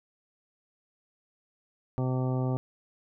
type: harmonic tone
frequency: 128.6 Hz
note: C3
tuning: 30 cents flat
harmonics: 1 / 2 / 3 / 4 / 5 / 6 / 7 / 9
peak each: -27 / -33 / -37 / -39 / -41 / -43 / -44 / -46 dBFS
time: 1.98-2.57 s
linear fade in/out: 0 ms
effects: none